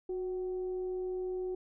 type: tone with frequency modulation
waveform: sine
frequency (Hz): 367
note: F#4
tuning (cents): -14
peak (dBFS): -33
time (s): 0.09-1.55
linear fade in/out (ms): 5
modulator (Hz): 394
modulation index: 0.22
effects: none